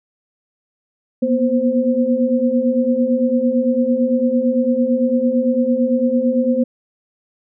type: tone cluster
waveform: sine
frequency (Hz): 237.9 / 246.8 / 521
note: A#3 / B3 / C5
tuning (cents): +35 / -1 / -7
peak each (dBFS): -18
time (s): 1.22-6.64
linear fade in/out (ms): 10
effects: none